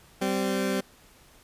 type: tone pair together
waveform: 20% pulse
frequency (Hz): 194.03 / 259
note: G3 / C4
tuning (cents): -17 / -17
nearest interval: perfect fourth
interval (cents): 500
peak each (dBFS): -22 / -24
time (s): 0.21-0.81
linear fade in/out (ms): 10
effects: pink hiss -56 dBFS RMS until 1.43 s + resampled to 32000 Hz